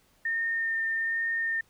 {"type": "tone with vibrato", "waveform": "sine", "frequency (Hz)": 1819, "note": "A#6", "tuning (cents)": -43, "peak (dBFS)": -26, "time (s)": [0.25, 1.61], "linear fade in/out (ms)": 5, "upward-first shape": "sine", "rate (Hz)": 1.2, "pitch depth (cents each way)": 11, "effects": ["pink hiss -65 dBFS RMS until 1.69 s"]}